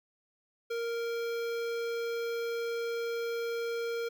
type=tone with notch filter; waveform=square; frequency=465.5 Hz; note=A#4; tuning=2 cents flat; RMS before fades=-34 dBFS; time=0.7-4.09 s; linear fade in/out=10 ms; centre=9200 Hz; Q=0.73; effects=none